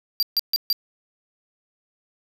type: tone bursts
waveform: square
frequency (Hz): 4735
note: D8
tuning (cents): +13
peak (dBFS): -18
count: 4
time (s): 0.2-0.728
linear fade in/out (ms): 0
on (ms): 27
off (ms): 140
effects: 8-bit